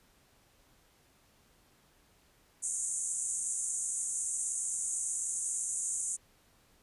white band-pass noise, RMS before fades -35 dBFS, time 2.62-6.17 s, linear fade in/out 20 ms, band 6500 to 9600 Hz, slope 96 dB/octave, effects pink hiss -66 dBFS RMS until 6.82 s + resampled to 32000 Hz

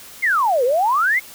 sine exponential two-way sweep, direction down then up, 2208 to 469 to 2208 Hz, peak -14 dBFS, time 0.22-1.2 s, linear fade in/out 20 ms, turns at 0.64 s, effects white hiss -40 dBFS RMS until 1.34 s

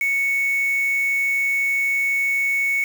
sine tone with quantisation, 2217 Hz, C#7, in tune, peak -18 dBFS, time 0.01-2.84 s, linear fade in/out 2 ms, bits 5, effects none

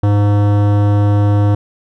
sine tone with hard clipping, 102.6 Hz, G#2, 21 cents flat, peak -11 dBFS, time 0.03-1.55 s, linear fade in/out 5 ms, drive 17 dB, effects none

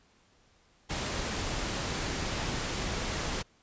pink noise, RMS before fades -33 dBFS, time 0.89-3.43 s, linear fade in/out 20 ms, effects pink hiss -65 dBFS RMS until 3.62 s + resampled to 16000 Hz

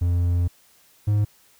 triangle tone pair in turn, 87.31 / 104.25 Hz, F2 / G#2, 0 / +7 cents, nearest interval minor third, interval 307 cents, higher second, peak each -16 / -15 dBFS, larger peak second, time 0.01-0.48 / 1.07-1.25 s, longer first, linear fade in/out 10 ms, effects white hiss -57 dBFS RMS until 1.59 s

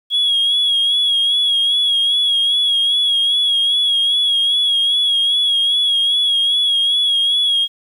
sine tone with vibrato, 3322 Hz, G#7, in tune, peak -11 dBFS, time 0.1-7.68 s, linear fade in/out 50 ms, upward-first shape sine, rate 2.5 Hz, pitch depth 42 cents each way, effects tanh soft clip ceiling -10 dBFS + 8-bit

